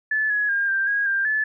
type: tone with pitch steps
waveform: sine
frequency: 1734 / 1681 / 1611 / 1579 / 1642 / 1589 / 1731 Hz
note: A6 / G#6 / G6 / G6 / G#6 / G6 / A6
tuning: -26 / +20 / +47 / +12 / -20 / +23 / -29 cents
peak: -19 dBFS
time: 0.11-1.44 s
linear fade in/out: 5 ms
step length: 190 ms
effects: none